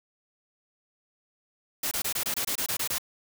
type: noise bursts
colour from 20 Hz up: white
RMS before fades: -29 dBFS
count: 11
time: 1.83-2.983 s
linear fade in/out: 5 ms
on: 83 ms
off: 24 ms
effects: none